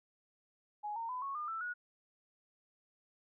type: tone with pitch steps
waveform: sine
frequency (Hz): 836 / 916.9 / 1005.7 / 1103.1 / 1209.9 / 1327.1 / 1455.6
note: G#5 / A#5 / B5 / C#6 / D#6 / E6 / F#6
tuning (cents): +11 / -29 / +31 / -9 / -49 / +11 / -29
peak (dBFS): -37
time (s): 0.83-1.74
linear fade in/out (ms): 20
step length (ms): 130
effects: none